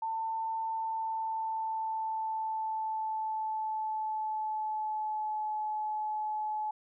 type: tone with pitch glide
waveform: sine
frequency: 894 to 856.1 Hz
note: A5 to A5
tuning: +27 to -48 cents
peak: -31 dBFS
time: 0.02-6.71 s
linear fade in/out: 5 ms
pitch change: -75 cents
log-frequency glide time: 0.66-5.53 s
effects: none